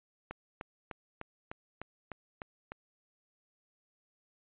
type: click train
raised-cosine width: 0.5 ms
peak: -25 dBFS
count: 9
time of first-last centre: 0.31-2.72 s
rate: 3.32 Hz
effects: resampled to 8000 Hz